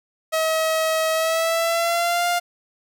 sawtooth tone with pitch glide, 639 to 700.9 Hz, D#5 to F5, +46 to +6 cents, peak -15 dBFS, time 0.32-2.4 s, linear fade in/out 20 ms, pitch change +160 cents, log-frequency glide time 1.12-2.27 s, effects none

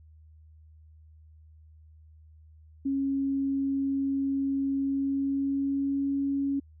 sine tone with pitch glide, 273.8 to 277.6 Hz, C#4 to C#4, -21 to +3 cents, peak -25 dBFS, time 2.85-6.6 s, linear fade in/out 10 ms, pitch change +24 cents, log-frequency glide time 4.76-6.13 s, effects added 78 Hz sine -51 dBFS peak until 6.8 s

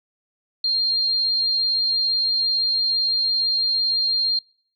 sine tone with amplitude modulation, 4202 Hz, C8, 7 cents sharp, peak -17 dBFS, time 0.64-4.39 s, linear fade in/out 5 ms, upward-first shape sine, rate 57.7 Hz, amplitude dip 25%, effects noise-tail reverb RT60 0.6 s tail -26 dB re dry

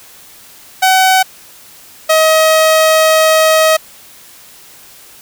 sawtooth tone pair in turn, 755 / 633.7 Hz, F#5 / D#5, +35 / +32 cents, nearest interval minor third, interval 303 cents, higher first, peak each -3 dBFS, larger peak neither, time 0.82-1.23 / 2.09-3.77 s, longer second, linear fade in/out 10 ms, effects white hiss -39 dBFS RMS until 5.21 s

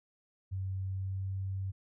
sine tone with pitch glide, 95.2 to 96.03 Hz, F#2 to G2, +50 to -35 cents, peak -33 dBFS, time 0.51-1.72 s, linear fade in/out 20 ms, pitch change +15 cents, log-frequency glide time 0.85-1.31 s, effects none

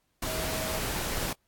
sine tone in noise, 638 Hz, D#5, 43 cents sharp, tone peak -36 dBFS, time 0.26-0.79 s, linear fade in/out 5 ms, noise pink, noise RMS -32 dBFS, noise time 0.22-1.33 s, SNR -7 dB, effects pink hiss -74 dBFS RMS until 1.47 s + AAC 64 kbps

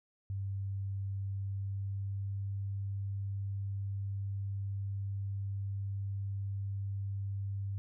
sine tone with pitch glide, 98 to 98.85 Hz, G2 to G2, 0 to +15 cents, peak -34 dBFS, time 0.3-7.78 s, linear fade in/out 0 ms, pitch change +15 cents, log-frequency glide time 1.25-2.42 s, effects none

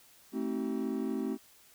triangle chord, A diminished seventh, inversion none, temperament just, 220 / 264 / 316.8 / 380.2 Hz, A3 / C4 / Eb4 / Gb4, 0 / +16 / +31 / +47 cents, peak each -34 / -33 / -37 / -36 dBFS, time 0.32-1.38 s, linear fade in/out 50 ms, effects white hiss -60 dBFS RMS until 1.74 s

